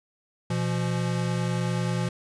square tone pair together, 121.27 / 171.5 Hz, B2 / F3, -31 / -31 cents, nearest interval tritone, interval 600 cents, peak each -28 dBFS, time 0.5-2.09 s, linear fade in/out 5 ms, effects resampled to 22050 Hz + 10-bit

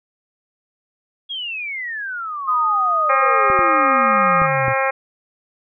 sine exponential sweep, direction down, 3343 to 119.5 Hz, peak -24 dBFS, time 1.29-4.74 s, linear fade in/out 20 ms
sine tone, 1242 Hz, D#6, 3 cents flat, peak -15 dBFS, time 2.47-4.47 s, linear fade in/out 20 ms
harmonic tone, 268.2 Hz, C4, 43 cents sharp, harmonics 2 / 3 / 4 / 5 / 6 / 7 / 8 / 9, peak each -21 / -23 / -24 / -25 / -26 / -26 / -27 / -28 dBFS, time 3.09-4.91 s, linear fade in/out 10 ms
clicks, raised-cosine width 3 ms, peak -16 dBFS, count 4, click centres 3.501 / 3.591 / 4.418 / 4.682 s
effects none

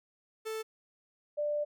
45% pulse / sine tone pair in turn, 440 / 591.4 Hz, A4 / D5, 0 / +12 cents, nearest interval perfect fourth, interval 512 cents, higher second, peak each -35 / -29 dBFS, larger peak second, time 0.45-0.63 / 1.37-1.65 s, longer second, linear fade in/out 20 ms, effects none

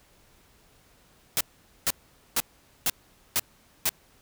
white noise bursts, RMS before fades -24 dBFS, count 6, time 1.37-3.892 s, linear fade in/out 0 ms, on 37 ms, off 460 ms, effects pink hiss -60 dBFS RMS until 4.21 s

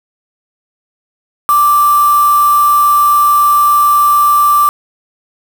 sine tone with quantisation, 1174.7 Hz, D6, in tune, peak -6 dBFS, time 1.49-4.69 s, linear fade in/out 0 ms, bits 3, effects none

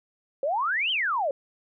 sine exponential two-way sweep, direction up then down, 523.3 to 3219 to 523.3 Hz, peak -23 dBFS, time 0.43-1.31 s, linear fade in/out 2 ms, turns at 0.91 s, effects none

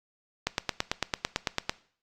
click train, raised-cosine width 0.2 ms, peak -8 dBFS, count 12, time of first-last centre 0.47-1.695 s, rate 8.98 Hz, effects noise-tail reverb RT60 0.5 s tail -19 dB re dry + Opus 48 kbps

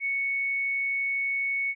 sine tone, 2217 Hz, C#7, in tune, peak -25 dBFS, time 0-1.75 s, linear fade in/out 50 ms, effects none

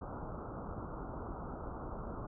pink low-pass noise, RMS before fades -43 dBFS, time 0.01-2.27 s, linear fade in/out 10 ms, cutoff 1400 Hz, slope 96 dB/octave, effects none

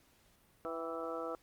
harmonic tone with a mistuned harmonic, 164.81 Hz, E3, in tune, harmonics 2 / 3 / 4 / 5 / 6 / 7 / 8, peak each -45 / -41 / -44 / -50 / -53 / -49 / -44 dBFS, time 0.65-1.35 s, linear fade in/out 0 ms, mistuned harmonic 5, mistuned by -74 cents, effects pink hiss -68 dBFS RMS until 1.42 s + Opus 48 kbps

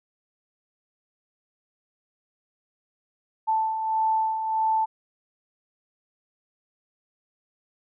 sine beating tone pair, 880 / 881.6 Hz, A5 / A5, 0 / +3 cents, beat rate 1.6 Hz, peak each -31 / -22 dBFS, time 3.47-4.86 s, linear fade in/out 20 ms, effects none

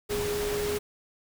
sine tone in noise, 414.2 Hz, G#4, 5 cents flat, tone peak -28 dBFS, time 0.09-0.79 s, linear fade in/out 20 ms, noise pink, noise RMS -34 dBFS, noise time 0.09-0.79 s, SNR +3 dB, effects none

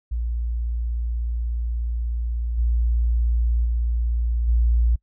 sine tone with level steps, 58.27 Hz, A#1, in tune, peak -22 / -17 / -19 / -15 dBFS, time 0.11-4.96 s, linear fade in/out 10 ms, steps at 2.57 / 3.64 / 4.47 s, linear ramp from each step 20 ms, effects noise-tail reverb RT60 0.1 s tail -24 dB re dry

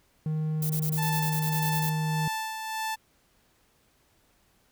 triangle tone, 155.56 Hz, D#3, in tune, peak -24 dBFS, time 0.26-2.28 s, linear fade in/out 2 ms
violet noise bursts, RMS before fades -33 dBFS, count 13, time 0.62-1.897 s, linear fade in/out 5 ms, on 77 ms, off 23 ms
sawtooth tone with tremolo, 880 Hz, A5, in tune, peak -25 dBFS, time 0.97-2.96 s, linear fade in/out 20 ms, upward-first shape sine, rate 1.7 Hz, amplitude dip 45%
effects pink hiss -66 dBFS RMS until 4.71 s

